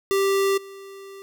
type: tone with level steps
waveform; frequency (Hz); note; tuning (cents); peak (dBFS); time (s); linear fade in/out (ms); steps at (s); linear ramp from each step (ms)
square; 392; G4; 0; -19 / -39; 0.11-1.22; 0; 0.57; 10
effects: none